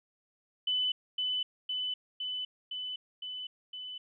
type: tone with echo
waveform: sine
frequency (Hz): 3005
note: F#7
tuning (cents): +26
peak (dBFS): -27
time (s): 0.67-0.92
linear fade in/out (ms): 5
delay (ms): 510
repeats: 6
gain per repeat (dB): -2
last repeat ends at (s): 3.98
effects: none